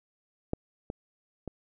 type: clicks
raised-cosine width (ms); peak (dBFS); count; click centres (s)
2; -15 / -21 / -23; 3; 0.534 / 0.901 / 1.477
effects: none